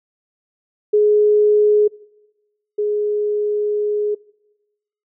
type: tone pair in turn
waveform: sine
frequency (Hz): 419.7 / 417.8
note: G#4 / G#4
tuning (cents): +18 / +10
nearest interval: unison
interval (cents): 8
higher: first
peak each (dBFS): -10 / -16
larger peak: first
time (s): 0.93-1.88 / 2.78-4.15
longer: second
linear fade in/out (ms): 10
effects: noise-tail reverb RT60 1.0 s tail -23 dB re dry